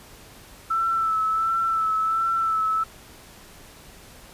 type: tone with vibrato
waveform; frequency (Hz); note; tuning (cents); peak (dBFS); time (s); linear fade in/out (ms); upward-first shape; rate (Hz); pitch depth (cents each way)
sine; 1322; E6; +5; -20; 0.7-2.84; 10; sine; 1.4; 31
effects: pink hiss -47 dBFS RMS until 4.33 s + resampled to 32000 Hz